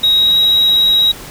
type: tone with pitch glide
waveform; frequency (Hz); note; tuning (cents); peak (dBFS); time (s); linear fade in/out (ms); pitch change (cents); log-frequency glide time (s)
sine; 3800 to 3829; A#7 to A#7; +33 to +46; -6; 0.03-1.12; 10; +13; 0.14-0.37
effects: tanh soft clip ceiling -6 dBFS + pink hiss -32 dBFS RMS until 1.3 s